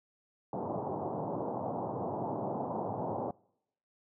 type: band-pass noise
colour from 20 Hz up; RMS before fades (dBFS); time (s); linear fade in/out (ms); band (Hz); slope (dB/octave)
white; -36; 0.53-3.31; 2; 100 to 920; 48
effects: noise-tail reverb RT60 0.8 s tail -26 dB re dry